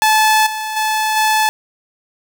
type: tone with level steps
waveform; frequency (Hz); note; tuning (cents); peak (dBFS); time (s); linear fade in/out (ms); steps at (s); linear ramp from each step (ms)
sawtooth; 867; A5; -26; -6 / -17 / -11 / -8; 0.02-1.49; 0; 0.46 / 0.76 / 1.16; 10
effects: none